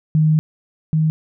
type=tone pair in turn; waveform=sine; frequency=155.56 / 157.1 Hz; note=D#3 / D#3; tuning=0 / +17 cents; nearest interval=unison; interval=17 cents; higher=second; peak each=-11 / -13 dBFS; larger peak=first; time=0.15-0.39 / 0.93-1.1 s; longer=first; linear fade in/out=0 ms; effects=none